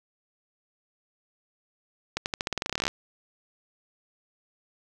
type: accelerating click train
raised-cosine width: 0.2 ms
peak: -10 dBFS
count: 19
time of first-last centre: 2.17-2.88 s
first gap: 89 ms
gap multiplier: 0.89
effects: none